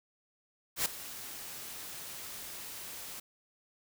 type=noise with ADSR envelope; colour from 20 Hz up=white; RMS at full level=-28 dBFS; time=0.76-3.2 s; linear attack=97 ms; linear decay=4 ms; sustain=-16 dB; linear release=6 ms; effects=none